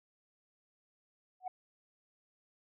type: tone with exponential growth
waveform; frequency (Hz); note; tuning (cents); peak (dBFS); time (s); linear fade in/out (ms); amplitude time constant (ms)
sine; 740; F#5; 0; -31; 1.4-1.48; 5; 16
effects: tanh soft clip ceiling -30 dBFS